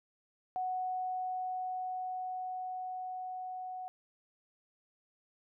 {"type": "tone with level ramp", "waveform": "sine", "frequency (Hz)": 740, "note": "F#5", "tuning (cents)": 0, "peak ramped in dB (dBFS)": [-32, -39], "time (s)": [0.56, 3.88], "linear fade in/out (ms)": 0, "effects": []}